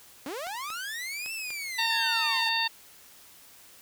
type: linear two-way sweep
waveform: sawtooth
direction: up then down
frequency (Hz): 245.1 to 2700 to 844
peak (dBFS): -30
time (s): 0.26-2.49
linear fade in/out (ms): 2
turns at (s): 1.33
type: clicks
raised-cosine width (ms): 0.2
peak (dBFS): -24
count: 5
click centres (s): 0.266 / 0.469 / 0.703 / 1.261 / 1.505
type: harmonic tone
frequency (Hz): 910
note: A#5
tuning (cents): -42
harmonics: 1 / 2 / 3 / 4 / 5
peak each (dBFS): -31 / -31 / -31 / -31 / -31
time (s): 1.78-2.68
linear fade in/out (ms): 10
effects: white hiss -53 dBFS RMS until 3.81 s